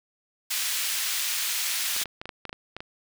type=high-pass noise; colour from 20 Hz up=pink; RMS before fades=-28 dBFS; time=0.5-2.04 s; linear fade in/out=10 ms; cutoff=2500 Hz; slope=12 dB/octave
type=clicks; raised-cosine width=0.3 ms; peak=-20 dBFS; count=11; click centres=1.964 / 2.015 / 2.057 / 2.215 / 2.256 / 2.292 / 2.453 / 2.494 / 2.529 / 2.766 / 2.805 s
effects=none